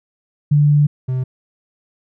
sine / triangle tone pair in turn, 146.83 / 128.6 Hz, D3 / C3, 0 / -30 cents, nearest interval major second, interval 230 cents, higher first, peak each -9 / -15 dBFS, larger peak first, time 0.51-0.87 / 1.08-1.24 s, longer first, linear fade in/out 10 ms, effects none

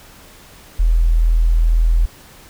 sine tone, 41.06 Hz, E1, 6 cents flat, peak -10 dBFS, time 0.79-2.06 s, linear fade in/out 10 ms, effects pink hiss -43 dBFS RMS until 2.49 s

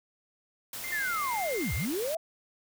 white noise, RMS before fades -39 dBFS, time 0.73-2.15 s, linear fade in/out 2 ms
sine tone with pitch glide, 2091 to 2106 Hz, C7 to C7, -2 to +11 cents, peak -36 dBFS, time 0.84-1.85 s, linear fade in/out 0 ms, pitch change +13 cents, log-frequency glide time 1.06-1.2 s
sine linear two-way sweep, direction down then up, 1816 to 56.4 to 677 Hz, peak -29 dBFS, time 0.92-2.17 s, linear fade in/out 5 ms, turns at 1.74 s
effects none

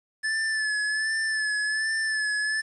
square tone with vibrato, 1737 Hz, A6, 23 cents flat, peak -25 dBFS, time 0.23-2.62 s, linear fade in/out 20 ms, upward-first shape sine, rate 1.3 Hz, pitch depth 40 cents each way, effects resampled to 24000 Hz + 9-bit

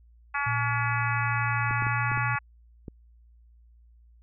harmonic tone, 284 Hz, C#4, 42 cents sharp, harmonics 3 / 4 / 5 / 6 / 7 / 8 / 9, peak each -33 / -32 / -32 / -33 / -35 / -38 / -36 dBFS, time 0.34-2.39 s, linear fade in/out 10 ms
sine tone with pitch glide, 116.54 to 120.16 Hz, A#2 to B2, 0 to -47 cents, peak -28 dBFS, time 0.46-2.36 s, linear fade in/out 10 ms, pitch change +53 cents, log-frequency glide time 1.69-2.2 s
clicks, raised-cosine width 3 ms, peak -25 dBFS, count 6, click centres 1.71 / 1.823 / 1.868 / 2.117 / 2.175 / 2.882 s
effects added 58 Hz sine -53 dBFS peak until 4.22 s

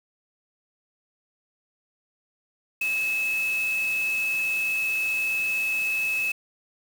sine tone in noise, 2592 Hz, E7, 30 cents flat, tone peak -23 dBFS, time 2.81-6.32 s, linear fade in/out 5 ms, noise white, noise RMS -39 dBFS, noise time 2.81-6.32 s, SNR +13 dB, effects none

